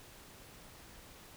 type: silence
effects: pink hiss -55 dBFS RMS until 1.36 s